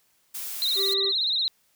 blue noise, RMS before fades -34 dBFS, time 0.34-0.94 s, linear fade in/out 10 ms
sine tone with vibrato, 3926 Hz, B7, 11 cents flat, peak -22 dBFS, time 0.62-1.48 s, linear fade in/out 0 ms, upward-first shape triangle, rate 17 Hz, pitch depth 140 cents each way
harmonic tone, 392 Hz, G4, in tune, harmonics 1 / 3 / 5, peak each -28 / -43 / -45 dBFS, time 0.75-1.13 s, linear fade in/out 50 ms
effects white hiss -66 dBFS RMS until 1.75 s

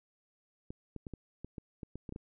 clicks, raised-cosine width 3 ms, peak -29 dBFS, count 11, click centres 0.705 / 0.963 / 1.068 / 1.137 / 1.446 / 1.582 / 1.832 / 1.956 / 2.092 / 2.124 / 2.161 s, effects none

